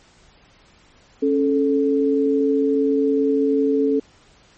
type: tone pair together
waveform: sine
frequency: 275.4 / 437.2 Hz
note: C#4 / A4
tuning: -11 / -11 cents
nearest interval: minor sixth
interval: 800 cents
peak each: -18 dBFS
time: 1.22-4 s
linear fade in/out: 10 ms
effects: pink hiss -53 dBFS RMS until 4.57 s + MP3 32 kbps